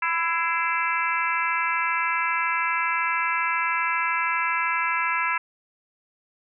harmonic tone with a mistuned harmonic, 332.7 Hz, E4, 16 cents sharp, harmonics 3 / 4 / 5 / 6 / 7 / 8, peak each -27 / -28 / -29 / -30 / -30 / -31 dBFS, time 0.02-5.38 s, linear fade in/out 5 ms, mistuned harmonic 6, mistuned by +64 cents, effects none

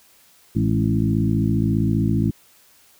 harmonic tone with a mistuned harmonic, 55 Hz, A1, in tune, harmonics 1 / 2 / 3 / 4 / 5 / 6, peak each -29 / -21 / -23 / -23 / -25 / -27 dBFS, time 0.55-2.31 s, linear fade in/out 10 ms, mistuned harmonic 4, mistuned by -52 cents, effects white hiss -54 dBFS RMS until 2.99 s

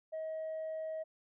sine tone, 635 Hz, D#5, 35 cents sharp, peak -35 dBFS, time 0.12-1.04 s, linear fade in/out 20 ms, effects tanh soft clip ceiling -35 dBFS

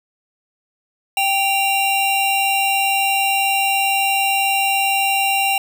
square tone pair together, 784 / 2773 Hz, G5 / F7, 0 / -13 cents, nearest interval octave + minor seventh, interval 2187 cents, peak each -19 dBFS, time 1.17-5.58 s, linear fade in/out 2 ms, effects none

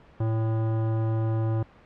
sine tone with hard clipping, 111.5 Hz, A2, 23 cents sharp, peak -25 dBFS, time 0.2-1.63 s, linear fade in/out 5 ms, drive 16 dB, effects pink hiss -53 dBFS RMS until 1.85 s + low-pass 2000 Hz 12 dB/octave

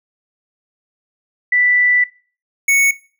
sine / square tone pair in turn, 1975.5 / 2217 Hz, B6 / C#7, 0 / 0 cents, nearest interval major second, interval 200 cents, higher second, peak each -11 dBFS, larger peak neither, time 1.52-2.04 / 2.68-2.91 s, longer first, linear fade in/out 5 ms, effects noise-tail reverb RT60 0.4 s tail -19 dB re dry

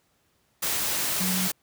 sine tone in noise, 185 Hz, F#3, in tune, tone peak -27 dBFS, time 1.2-1.48 s, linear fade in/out 10 ms, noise white, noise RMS -27 dBFS, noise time 0.62-1.52 s, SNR -3 dB, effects pink hiss -68 dBFS RMS until 1.62 s + high-pass 60 Hz 12 dB/octave

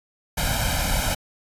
pink noise with comb filter, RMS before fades -23 dBFS, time 0.37-1.15 s, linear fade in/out 10 ms, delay 1.3 ms, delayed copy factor +0.95, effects resampled to 32000 Hz

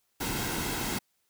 pink noise with comb filter, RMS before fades -32 dBFS, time 0.2-0.99 s, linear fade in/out 10 ms, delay 1.7 ms, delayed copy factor -0.5, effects white hiss -74 dBFS RMS until 1.29 s

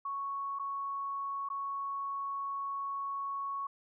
sine tone with dropouts, 1108.7 Hz, C#6, in tune, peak -34 dBFS, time 0.05-3.67 s, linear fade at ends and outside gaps 5 ms, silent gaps 0.589-0.595 / 1.489-1.5 s, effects none

